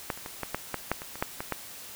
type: clicks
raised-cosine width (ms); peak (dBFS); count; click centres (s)
0.5; -13 / -29 / -22 / -16 / -13 / -14 / -10 / -23 / -25 / -11 / -17 / -13; 12; 0.102 / 0.175 / 0.261 / 0.433 / 0.546 / 0.743 / 0.916 / 1.019 / 1.156 / 1.225 / 1.405 / 1.523
effects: white hiss -44 dBFS RMS until 1.95 s